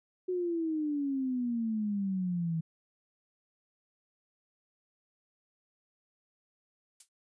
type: exponential sweep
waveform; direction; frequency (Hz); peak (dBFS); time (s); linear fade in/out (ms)
sine; down; 370 to 160.1; -29; 0.28-2.61; 10
type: noise with exponential decay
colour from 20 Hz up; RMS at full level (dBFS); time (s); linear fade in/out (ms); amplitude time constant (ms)
violet; -40; 7-7.09; 5; 19
effects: resampled to 22050 Hz